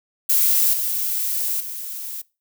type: noise with level steps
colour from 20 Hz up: violet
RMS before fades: -17 / -23 / -31 dBFS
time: 0.29-2.22 s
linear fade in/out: 10 ms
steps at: 0.73 / 1.6 s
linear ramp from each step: 5 ms
effects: noise-tail reverb RT60 0.3 s tail -23 dB re dry